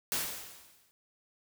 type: noise with exponential decay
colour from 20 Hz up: white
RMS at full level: -30 dBFS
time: 0.12-0.91 s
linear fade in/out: 0 ms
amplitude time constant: 170 ms
effects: none